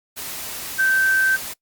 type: tone in noise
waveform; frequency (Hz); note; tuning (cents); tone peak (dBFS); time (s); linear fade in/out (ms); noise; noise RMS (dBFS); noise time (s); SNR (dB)
sine; 1553; G6; -17; -15; 0.78-1.37; 20; white; -31; 0.16-1.54; +13
effects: noise-tail reverb RT60 0.1 s tail -21 dB re dry + Opus 48 kbps